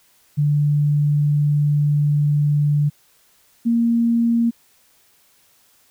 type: tone pair in turn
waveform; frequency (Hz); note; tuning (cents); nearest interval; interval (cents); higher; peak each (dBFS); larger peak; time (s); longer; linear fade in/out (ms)
sine; 146.83 / 233.1; D3 / A#3; 0 / 0; minor sixth; 800; second; -14; neither; 0.37-2.9 / 3.65-4.51; first; 20
effects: white hiss -57 dBFS RMS until 5.9 s